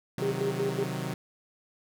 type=chord; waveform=sawtooth; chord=C diminished; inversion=none; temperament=equal; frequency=130.81 / 155.56 / 185 Hz; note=C3 / Eb3 / Gb3; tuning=0 / 0 / 0 cents; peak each=-31 / -32 / -32 dBFS; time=0.18-1.14 s; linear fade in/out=2 ms
type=tone with tremolo; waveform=sine; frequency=402.2 Hz; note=G4; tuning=44 cents sharp; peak=-26 dBFS; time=0.22-0.84 s; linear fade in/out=2 ms; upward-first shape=square; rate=5.3 Hz; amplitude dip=70%
effects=none